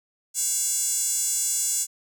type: tone with high-pass filter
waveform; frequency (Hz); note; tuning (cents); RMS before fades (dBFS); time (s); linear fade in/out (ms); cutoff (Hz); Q
square; 311.1; D#4; 0; -25; 0.34-1.87; 50; 7400; 4.3
effects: none